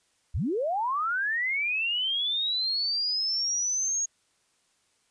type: linear sweep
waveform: sine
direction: up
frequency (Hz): 41.91 to 6645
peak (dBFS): -25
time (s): 0.34-4.06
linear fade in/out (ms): 10
effects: white hiss -69 dBFS RMS until 5.1 s + resampled to 22050 Hz